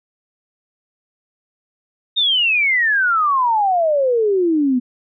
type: exponential sweep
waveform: sine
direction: down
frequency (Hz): 3729 to 242.1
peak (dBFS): -13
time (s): 2.16-4.8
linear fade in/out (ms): 20
effects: none